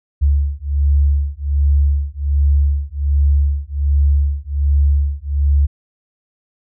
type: beating tone pair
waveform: sine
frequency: 70.6 / 71.9 Hz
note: C#2 / D2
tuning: +32 / -36 cents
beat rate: 1.3 Hz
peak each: -15 dBFS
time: 0.21-5.67 s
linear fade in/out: 20 ms
effects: none